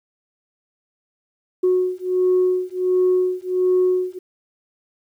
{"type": "beating tone pair", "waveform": "sine", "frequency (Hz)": [365.9, 367.3], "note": ["F#4", "F#4"], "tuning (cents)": [-19, -13], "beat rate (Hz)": 1.4, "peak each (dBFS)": -18, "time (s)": [1.63, 4.19], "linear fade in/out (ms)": 10, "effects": ["tanh soft clip ceiling -10 dBFS", "9-bit"]}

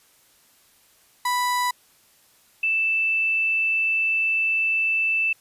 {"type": "tone pair in turn", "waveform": ["35% pulse", "sine"], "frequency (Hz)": [987.8, 2646], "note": ["B5", "E7"], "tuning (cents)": [0, 6], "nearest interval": "octave + perfect fourth", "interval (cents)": 1706, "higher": "second", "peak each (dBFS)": -19, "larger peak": "neither", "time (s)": [[1.25, 1.71], [2.63, 5.33]], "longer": "second", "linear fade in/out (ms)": 5, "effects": ["white hiss -58 dBFS RMS until 5.4 s", "resampled to 32000 Hz"]}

